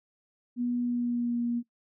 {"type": "tone with pitch glide", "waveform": "sine", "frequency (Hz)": [243.1, 238], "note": ["B3", "A#3"], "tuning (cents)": [-27, 36], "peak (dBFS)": -26, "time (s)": [0.56, 1.63], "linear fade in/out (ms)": 50, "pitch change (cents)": -37, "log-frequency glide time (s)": [0.82, 1.39], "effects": ["noise-tail reverb RT60 0.1 s tail -19 dB re dry"]}